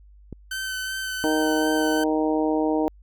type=click; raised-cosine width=3 ms; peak=-22 dBFS; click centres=0.327 s
type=tone with vibrato; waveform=sawtooth; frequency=1531 Hz; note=G6; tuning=41 cents flat; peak=-24 dBFS; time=0.51-2.04 s; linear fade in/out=5 ms; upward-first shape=sine; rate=2.7 Hz; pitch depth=15 cents each way
type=harmonic tone; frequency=155.56 Hz; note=D#3; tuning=in tune; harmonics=2 / 3 / 4 / 5 / 6; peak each=-22 / -26 / -28 / -30 / -32 dBFS; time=1.24-2.88 s; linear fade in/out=0 ms
effects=added 50 Hz sine -47 dBFS peak until 3.02 s